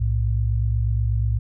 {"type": "tone pair together", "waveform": "sine", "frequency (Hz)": [61.74, 110], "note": ["B1", "A2"], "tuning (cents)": [0, 0], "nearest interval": "minor seventh", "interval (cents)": 1000, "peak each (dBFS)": -21, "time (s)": [0, 1.39], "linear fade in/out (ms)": 10, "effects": []}